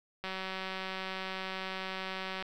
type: click train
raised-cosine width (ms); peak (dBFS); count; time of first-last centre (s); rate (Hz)
0.3; -22; 414; 0.24-2.425; 189
effects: 10-bit